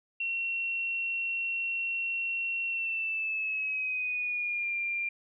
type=tone with pitch glide; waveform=sine; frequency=2726 to 2387 Hz; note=F7 to D7; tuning=-43 to +28 cents; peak=-29 dBFS; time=0.2-5.09 s; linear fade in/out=5 ms; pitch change=-229 cents; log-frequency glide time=2.67-4.75 s; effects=none